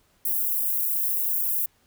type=high-pass noise; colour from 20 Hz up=white; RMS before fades=-25 dBFS; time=0.25-1.66 s; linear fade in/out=5 ms; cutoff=12000 Hz; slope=24 dB/octave; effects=pink hiss -64 dBFS RMS until 1.86 s